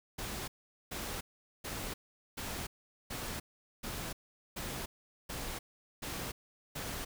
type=noise bursts; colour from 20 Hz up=pink; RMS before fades=-40 dBFS; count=10; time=0.18-7.05 s; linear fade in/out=10 ms; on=300 ms; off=430 ms; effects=none